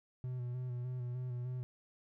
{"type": "tone with vibrato", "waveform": "triangle", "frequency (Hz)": 124.5, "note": "B2", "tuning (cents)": 14, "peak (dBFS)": -35, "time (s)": [0.24, 1.63], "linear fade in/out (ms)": 0, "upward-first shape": "square", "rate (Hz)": 3.3, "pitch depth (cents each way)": 28, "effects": []}